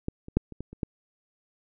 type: clicks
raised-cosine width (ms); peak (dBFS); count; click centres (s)
3; -16 / -28 / -8 / -28 / -22 / -30 / -15; 7; 0.084 / 0.284 / 0.37 / 0.523 / 0.606 / 0.73 / 0.832
effects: none